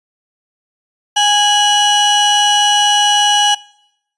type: tone pair together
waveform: 35% pulse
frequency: 825.3 / 2941 Hz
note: G#5 / F#7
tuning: -11 / -11 cents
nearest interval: octave + minor seventh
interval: 2200 cents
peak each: -11 dBFS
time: 1.16-3.55 s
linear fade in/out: 10 ms
effects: noise-tail reverb RT60 0.8 s tail -22 dB re dry + resampled to 24000 Hz